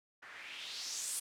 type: noise with low-pass filter sweep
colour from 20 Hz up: blue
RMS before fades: -43 dBFS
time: 0.22-1.2 s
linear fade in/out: 10 ms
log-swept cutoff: 1500 to 10000 Hz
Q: 2.7
effects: none